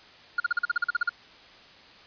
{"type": "tone bursts", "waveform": "triangle", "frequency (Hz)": 1418, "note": "F6", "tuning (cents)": 26, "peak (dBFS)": -19, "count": 12, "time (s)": [0.38, 1.094], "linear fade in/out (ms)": 5, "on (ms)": 21, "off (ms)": 42, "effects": ["white hiss -51 dBFS RMS until 2.06 s", "resampled to 11025 Hz"]}